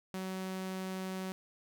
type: tone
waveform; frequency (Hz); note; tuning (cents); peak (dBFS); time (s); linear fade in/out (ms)
sawtooth; 188; F#3; +28; -33; 0.14-1.32; 0
effects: none